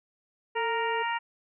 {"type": "tone", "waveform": "sine", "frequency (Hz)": 450, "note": "A4", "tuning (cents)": 39, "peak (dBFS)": -31, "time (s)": [0.55, 1.03], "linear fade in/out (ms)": 10}
{"type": "harmonic tone", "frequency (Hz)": 466.2, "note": "A#4", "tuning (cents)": 0, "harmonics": [2, 3, 4, 5, 6], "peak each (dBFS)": [-29, -37, -34, -39, -38], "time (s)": [0.55, 1.19], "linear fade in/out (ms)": 20}
{"effects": []}